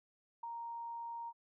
sine tone with ADSR envelope, 932.3 Hz, A#5, in tune, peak -38 dBFS, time 0.43-1.33 s, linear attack 7 ms, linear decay 5 ms, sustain -3 dB, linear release 47 ms, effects none

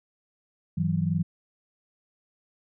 sine tone cluster, 98.9 / 162.2 / 185 Hz, G2 / E3 / F#3, +16 / -28 / 0 cents, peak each -31 / -25 / -28 dBFS, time 0.77-1.23 s, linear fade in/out 10 ms, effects none

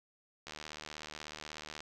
click train, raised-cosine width 0.2 ms, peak -26 dBFS, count 103, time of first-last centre 0.47-1.805 s, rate 76.4 Hz, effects none

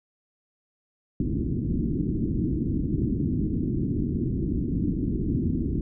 white low-pass noise, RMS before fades -26 dBFS, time 1.2-5.81 s, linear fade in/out 2 ms, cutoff 330 Hz, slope 48 dB/octave, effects none

